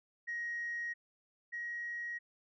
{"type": "tone pair in turn", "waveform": "sine", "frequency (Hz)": [1885, 1894.6], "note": ["A#6", "A#6"], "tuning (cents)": [19, 28], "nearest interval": "unison", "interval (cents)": 9, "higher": "second", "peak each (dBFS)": [-35, -37], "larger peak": "first", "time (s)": [[0.27, 0.94], [1.52, 2.19]], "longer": "neither", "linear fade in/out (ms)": 20, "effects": ["tanh soft clip ceiling -32 dBFS"]}